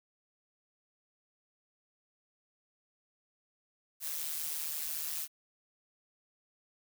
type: noise with amplitude modulation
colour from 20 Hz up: blue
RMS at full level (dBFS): -34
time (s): 4-5.28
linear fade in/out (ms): 50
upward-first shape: sine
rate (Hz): 154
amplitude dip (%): 75
effects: none